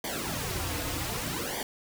pink noise with flanger, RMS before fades -33 dBFS, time 0.04-1.63 s, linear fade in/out 2 ms, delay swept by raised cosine 0.74 to 5.24 ms, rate 0.65 Hz, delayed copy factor -0.85, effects none

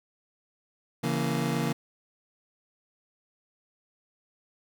30% pulse chord, A# diminished, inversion first, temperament just, 139.85 / 167.82 / 233.1 Hz, C#3 / E3 / A#3, +16 / +31 / 0 cents, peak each -28 dBFS, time 1.03-1.73 s, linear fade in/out 10 ms, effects none

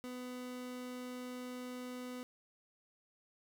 30% pulse tone, 250 Hz, B3, 21 cents sharp, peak -40 dBFS, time 0.04-2.23 s, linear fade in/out 0 ms, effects none

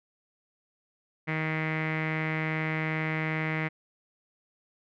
sawtooth tone with low-pass filter, 157.5 Hz, D#3, 21 cents sharp, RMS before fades -30 dBFS, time 1.27-3.69 s, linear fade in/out 20 ms, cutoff 2100 Hz, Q 7.1, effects none

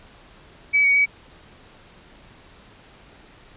sine tone with pitch steps, 2286 / 2245 / 2272 Hz, D7 / C#7 / C#7, -47 / +21 / +42 cents, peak -14 dBFS, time 0.73-1.06 s, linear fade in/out 20 ms, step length 110 ms, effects pink hiss -49 dBFS RMS until 3.56 s + resampled to 8000 Hz

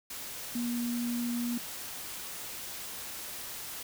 sine tone in noise, 239.1 Hz, A#3, 44 cents sharp, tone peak -30 dBFS, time 0.55-1.58 s, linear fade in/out 5 ms, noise white, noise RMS -41 dBFS, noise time 0.1-3.83 s, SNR +8 dB, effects none

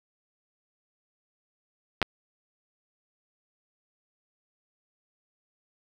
clicks, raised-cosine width 0.3 ms, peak -8 dBFS, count 2, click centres 2.017 / 2.027 s, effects 7-bit

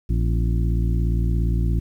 harmonic tone with a mistuned harmonic, 57.2 Hz, A#1, 32 cents flat, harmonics 1 / 2 / 3 / 4 / 5 / 6, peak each -19 / -24 / -28 / -36 / -36 / -36 dBFS, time 0.09-1.8 s, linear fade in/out 10 ms, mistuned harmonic 4, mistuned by +120 cents, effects 9-bit

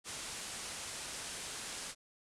white low-pass noise, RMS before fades -44 dBFS, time 0.04-1.95 s, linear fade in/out 50 ms, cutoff 9900 Hz, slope 48 dB/octave, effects none

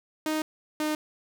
sawtooth tone pair in turn, 310.6 / 306 Hz, D#4 / D#4, -3 / -29 cents, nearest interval unison, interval 26 cents, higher first, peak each -22 / -22 dBFS, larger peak neither, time 0.26-0.42 / 0.8-0.95 s, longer first, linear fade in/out 2 ms, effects none

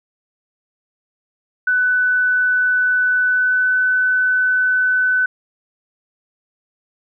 sine tone with pitch glide, 1496 to 1505.5 Hz, F#6 to F#6, +19 to +30 cents, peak -13 dBFS, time 1.67-5.26 s, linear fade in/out 5 ms, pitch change +11 cents, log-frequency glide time 3.25-3.73 s, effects none

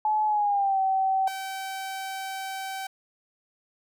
sine tone with pitch glide, 856 to 767 Hz, A5 to G5, -48 to -38 cents, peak -21 dBFS, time 0.05-1.28 s, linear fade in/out 2 ms, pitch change -190 cents, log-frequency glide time 0.26-0.8 s
sawtooth tone, 770 Hz, G5, 31 cents flat, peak -28 dBFS, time 1.27-2.87 s, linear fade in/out 5 ms
effects none

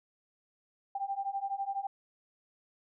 sine beating tone pair, 783 / 795 Hz, G5 / G5, -2 / +24 cents, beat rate 12 Hz, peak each -36 / -35 dBFS, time 0.95-1.87 s, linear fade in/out 5 ms, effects none

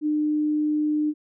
sine tone, 301.9 Hz, D4, 48 cents sharp, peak -20 dBFS, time 0.01-1.14 s, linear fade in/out 50 ms, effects none

